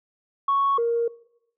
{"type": "tone pair in turn", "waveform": "sine", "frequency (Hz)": [1108.7, 467.4], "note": ["C#6", "A#4"], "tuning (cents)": [0, 5], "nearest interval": "octave + minor third", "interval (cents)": 1495, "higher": "first", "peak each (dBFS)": [-17, -19], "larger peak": "first", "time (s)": [[0.48, 0.78], [0.78, 1.08]], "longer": "neither", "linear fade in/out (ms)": 5, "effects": ["noise-tail reverb RT60 0.8 s tail -22 dB re dry", "tanh soft clip ceiling -14 dBFS"]}